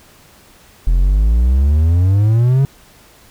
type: exponential sweep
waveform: triangle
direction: up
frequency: 41.2 to 139.5 Hz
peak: -7 dBFS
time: 0.87-2.65 s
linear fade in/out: 0 ms
effects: pink hiss -46 dBFS RMS until 3.3 s